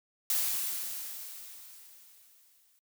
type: noise with exponential decay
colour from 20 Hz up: blue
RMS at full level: -28 dBFS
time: 0.3-2.79 s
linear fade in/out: 1 ms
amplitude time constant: 540 ms
effects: noise-tail reverb RT60 0.1 s tail -26 dB re dry